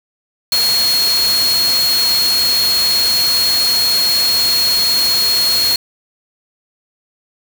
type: tone in noise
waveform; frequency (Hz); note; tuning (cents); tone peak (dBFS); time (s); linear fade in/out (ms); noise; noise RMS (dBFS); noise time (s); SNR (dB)
sine; 4301; C8; +47; -12; 0.52-5.76; 2; white; -20; 0.52-5.76; +5
effects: none